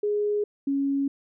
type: tone pair in turn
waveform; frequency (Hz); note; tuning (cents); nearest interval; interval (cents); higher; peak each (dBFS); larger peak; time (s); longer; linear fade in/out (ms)
sine; 415.3 / 277.2; G#4 / C#4; 0 / 0; perfect fifth; 700; first; -22; neither; 0.03-0.44 / 0.67-1.08; neither; 5
effects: none